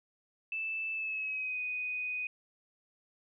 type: tone with pitch glide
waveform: sine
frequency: 2637 to 2492 Hz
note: E7 to D#7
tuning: 0 to +2 cents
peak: -33 dBFS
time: 0.52-2.27 s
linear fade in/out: 2 ms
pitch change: -98 cents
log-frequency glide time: 0.93-1.6 s
effects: none